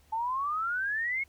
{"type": "exponential sweep", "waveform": "sine", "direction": "up", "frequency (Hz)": [870, 2207], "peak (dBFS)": -28, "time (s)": [0.12, 1.24], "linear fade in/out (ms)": 10, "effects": ["added 73 Hz sine -61 dBFS peak until 1.28 s", "pink hiss -65 dBFS RMS until 1.28 s"]}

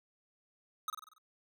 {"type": "tone with echo", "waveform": "square", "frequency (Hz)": 1265, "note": "D#6", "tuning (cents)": 28, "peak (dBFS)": -34, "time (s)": [0.88, 0.9], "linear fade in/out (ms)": 2, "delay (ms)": 47, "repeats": 6, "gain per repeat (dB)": -5, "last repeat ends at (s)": 1.182, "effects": []}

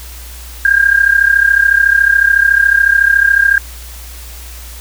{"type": "tone with amplitude modulation", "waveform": "sine", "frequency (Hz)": 1608, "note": "G6", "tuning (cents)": 44, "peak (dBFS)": -3, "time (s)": [0.65, 3.58], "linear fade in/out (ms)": 2, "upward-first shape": "sine", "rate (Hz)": 33.9, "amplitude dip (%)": 80, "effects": ["added 60 Hz sine -29 dBFS peak until 4.8 s", "white hiss -34 dBFS RMS until 4.8 s"]}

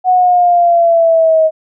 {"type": "exponential sweep", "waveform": "sine", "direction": "down", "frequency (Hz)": [740, 630], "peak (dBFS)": -6, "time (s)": [0.04, 1.51], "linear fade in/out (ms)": 50, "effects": []}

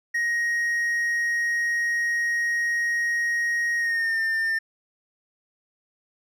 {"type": "tone with pitch glide", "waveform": "triangle", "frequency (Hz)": [1879, 1801.4], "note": ["A#6", "A6"], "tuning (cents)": [13, 40], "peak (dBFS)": -20, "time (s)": [0.14, 4.59], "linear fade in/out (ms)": 10, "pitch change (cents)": -73, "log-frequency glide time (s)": [3.77, 4.21], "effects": []}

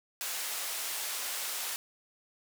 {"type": "band-pass noise", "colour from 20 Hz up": "white", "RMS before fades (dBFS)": -36, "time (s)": [0.21, 1.76], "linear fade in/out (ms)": 0, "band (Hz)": [600, 15000], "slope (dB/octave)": 12, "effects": []}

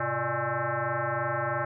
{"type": "tone with frequency modulation", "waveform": "sine", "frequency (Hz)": 370, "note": "F#4", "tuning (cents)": 0, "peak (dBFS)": -26, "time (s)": [0, 1.65], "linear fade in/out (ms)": 5, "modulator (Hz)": 239, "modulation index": 5.6, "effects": []}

